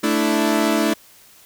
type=chord; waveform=sawtooth; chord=A suspended fourth; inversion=none; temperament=equal; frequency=220 / 293.7 / 329.6 Hz; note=A3 / D4 / E4; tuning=0 / 0 / 0 cents; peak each=-17 dBFS; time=0.03-0.94 s; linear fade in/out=10 ms; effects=white hiss -49 dBFS RMS until 1.45 s